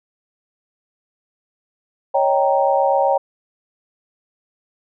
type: chord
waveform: sine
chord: Eb dominant seventh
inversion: third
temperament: equal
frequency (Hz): 554.4 / 622.3 / 784 / 932.3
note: Db5 / Eb5 / G5 / Bb5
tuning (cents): 0 / 0 / 0 / 0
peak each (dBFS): -17 / -23 / -18 / -21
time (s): 2.14-3.18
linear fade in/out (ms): 10
effects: none